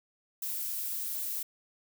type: noise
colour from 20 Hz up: violet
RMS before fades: -35 dBFS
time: 0.42-1.43 s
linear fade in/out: 5 ms
effects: none